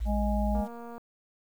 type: tone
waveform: sine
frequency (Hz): 56.1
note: A1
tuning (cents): +34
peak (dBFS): -27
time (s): 0-0.62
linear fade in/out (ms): 20
type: harmonic tone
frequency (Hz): 207.1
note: G#3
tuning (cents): -5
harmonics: 1 / 3 / 4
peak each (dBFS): -29 / -34 / -35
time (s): 0.05-0.68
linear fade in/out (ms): 50
type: click train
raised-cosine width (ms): 1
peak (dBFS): -31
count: 102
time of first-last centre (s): 0.55-0.98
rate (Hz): 235
effects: 9-bit